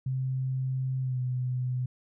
sine tone with pitch glide, 130.81 to 126.35 Hz, C3 to B2, 0 to +40 cents, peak -27 dBFS, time 0.06-1.86 s, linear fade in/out 5 ms, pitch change -60 cents, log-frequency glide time 1.01-1.19 s, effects none

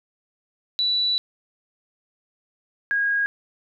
sine tone pair in turn, 3950 / 1637.4 Hz, B7 / G#6, 0 / -25 cents, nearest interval octave + minor third, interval 1525 cents, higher first, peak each -19 dBFS, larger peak neither, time 0.79-1.18 / 2.91-3.26 s, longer first, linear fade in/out 0 ms, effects none

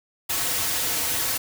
white noise with comb filter, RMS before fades -25 dBFS, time 0.29-1.38 s, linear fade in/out 10 ms, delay 5 ms, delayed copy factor -0.7, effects none

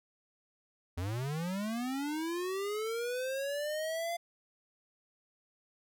square linear sweep, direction up, 82.41 to 693 Hz, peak -34 dBFS, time 0.97-4.17 s, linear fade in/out 10 ms, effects none

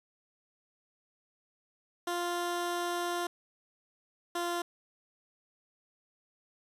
15% pulse tone pair in turn, 349.2 / 346.8 Hz, F4 / F4, 0 / -12 cents, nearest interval unison, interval 12 cents, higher first, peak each -25 dBFS, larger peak neither, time 2.07-3.27 / 4.35-4.62 s, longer first, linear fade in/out 5 ms, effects resampled to 32000 Hz

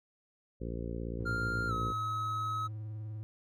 harmonic tone, 57.6 Hz, A#1, 20 cents flat, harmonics 1 / 2 / 3 / 4 / 5 / 6 / 7 / 8 / 9, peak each -39 / -42 / -44 / -45 / -46 / -47 / -47 / -48 / -49 dBFS, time 0.6-1.93 s, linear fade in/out 20 ms
triangle tone with vibrato, 107.5 Hz, A2, 40 cents flat, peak -36 dBFS, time 1.2-3.23 s, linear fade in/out 0 ms, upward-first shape triangle, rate 20 Hz, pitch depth 76 cents each way
triangle tone with pitch glide, 1396.9 to 1281 Hz, F6 to E6, 0 to -50 cents, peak -31 dBFS, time 1.25-2.68 s, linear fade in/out 20 ms, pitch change -150 cents, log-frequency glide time 1.68-1.73 s
effects none

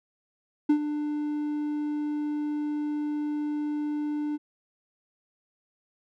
triangle tone with ADSR envelope, 297.4 Hz, D4, 22 cents sharp, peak -14 dBFS, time 0.69-4.38 s, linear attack 9 ms, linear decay 82 ms, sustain -11 dB, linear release 30 ms, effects none

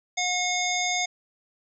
harmonic tone with a mistuned harmonic, 722 Hz, F#5, 43 cents flat, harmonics 1 / 3 / 5 / 7 / 9 / 10, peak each -29 / -28 / -31 / -36 / -30 / -40 dBFS, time 0.17-1.06 s, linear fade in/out 10 ms, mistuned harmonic 7, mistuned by -20 cents, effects none

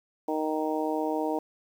harmonic tone, 155.56 Hz, D#3, in tune, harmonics 2 / 3 / 4 / 5 / 6, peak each -30 / -32 / -33 / -34 / -35 dBFS, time 0.28-1.39 s, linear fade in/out 5 ms, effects 9-bit

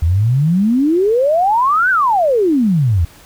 sine exponential two-way sweep, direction up then down, 77.1 to 1573 to 77.1 Hz, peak -10 dBFS, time 0.02-3.05 s, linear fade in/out 5 ms, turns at 1.9 s, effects pink hiss -43 dBFS RMS until 3.25 s

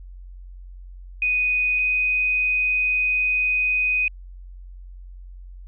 sine tone pair in turn, 2489 / 2498 Hz, D#7 / D#7, 0 / +6 cents, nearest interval unison, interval 6 cents, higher second, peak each -18 dBFS, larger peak neither, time 1.22-1.79 / 1.79-4.08 s, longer second, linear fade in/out 2 ms, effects added 45 Hz sine -37 dBFS peak until 5.67 s

